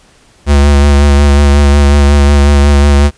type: tone with vibrato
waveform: square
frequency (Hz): 71.4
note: D2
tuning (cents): -48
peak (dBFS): -4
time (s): 0.46-3.11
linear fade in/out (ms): 50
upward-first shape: sine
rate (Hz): 5.5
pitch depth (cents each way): 29
effects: pink hiss -45 dBFS RMS until 3.17 s + resampled to 22050 Hz